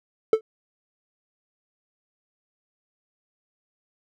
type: tone with exponential decay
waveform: triangle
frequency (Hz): 440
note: A4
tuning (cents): 0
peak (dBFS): -8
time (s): 0.33-0.41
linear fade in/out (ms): 2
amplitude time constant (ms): 17
effects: none